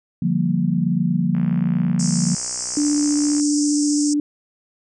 sine chord, G minor seventh, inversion second, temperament equal, 146.83 / 174.61 / 196 / 233.1 Hz, D3 / F3 / G3 / Bb3, 0 / 0 / 0 / 0 cents, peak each -24 / -19 / -25 / -23 dBFS, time 0.22-2.35 s, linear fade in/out 5 ms
click train, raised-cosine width 0.5 ms, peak -23 dBFS, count 128, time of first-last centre 1.35-3.398 s, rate 62 Hz
white band-pass noise, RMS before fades -27 dBFS, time 1.99-4.14 s, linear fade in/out 10 ms, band 5000 to 8500 Hz, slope 96 dB/octave
sine tone with vibrato, 293.7 Hz, D4, in tune, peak -16 dBFS, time 2.77-4.2 s, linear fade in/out 2 ms, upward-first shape sine, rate 15 Hz, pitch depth 9 cents each way
effects none

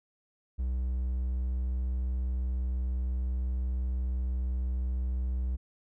triangle tone, 62.9 Hz, B1, 32 cents sharp, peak -26 dBFS, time 0.58-5.57 s, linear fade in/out 20 ms, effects none

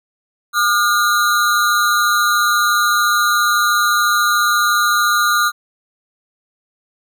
square ring-modulated tone, 1318.5 Hz, E6, in tune, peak -10 dBFS, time 0.53-5.52 s, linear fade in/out 50 ms, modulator 107 Hz, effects none

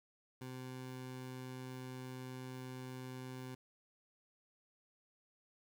20% pulse tone, 128.4 Hz, C3, 32 cents flat, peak -40 dBFS, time 0.41-3.55 s, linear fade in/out 5 ms, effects 13-bit

